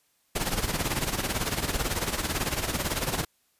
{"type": "noise with tremolo", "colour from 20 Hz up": "pink", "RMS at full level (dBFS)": -26, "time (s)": [0.35, 3.25], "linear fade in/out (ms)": 10, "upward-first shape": "sine", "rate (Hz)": 18, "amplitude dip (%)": 70, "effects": ["white hiss -69 dBFS RMS until 3.59 s", "resampled to 32000 Hz"]}